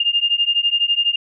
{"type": "beating tone pair", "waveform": "sine", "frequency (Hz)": [2811, 2823], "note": ["F7", "F7"], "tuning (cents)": [11, 18], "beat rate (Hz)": 12, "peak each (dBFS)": -18, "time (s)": [0, 1.16], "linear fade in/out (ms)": 5, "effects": []}